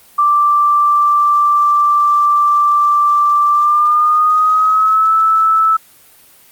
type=tone with pitch glide; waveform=sine; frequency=1174.7 to 1311 Hz; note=D6 to E6; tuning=0 to -10 cents; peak=-8 dBFS; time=0.18-5.77 s; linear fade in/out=10 ms; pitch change=+190 cents; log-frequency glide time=3.51-5.14 s; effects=white hiss -45 dBFS RMS until 6.51 s + Opus 32 kbps